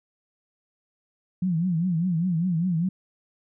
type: tone with vibrato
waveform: sine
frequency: 173 Hz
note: F3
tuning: 16 cents flat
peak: -21 dBFS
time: 1.42-2.89 s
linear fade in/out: 5 ms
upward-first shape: triangle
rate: 5 Hz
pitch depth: 170 cents each way
effects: none